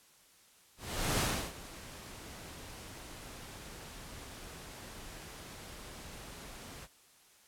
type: noise with ADSR envelope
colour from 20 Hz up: pink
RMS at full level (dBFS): -30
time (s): 0.77-6.88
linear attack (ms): 420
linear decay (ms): 330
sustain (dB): -18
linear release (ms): 45
effects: white hiss -63 dBFS RMS until 7.47 s + low-pass 12000 Hz 12 dB/octave